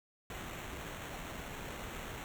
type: noise with sample-and-hold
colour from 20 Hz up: pink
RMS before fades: -44 dBFS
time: 0.3-2.24 s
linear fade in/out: 0 ms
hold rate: 4900 Hz
effects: none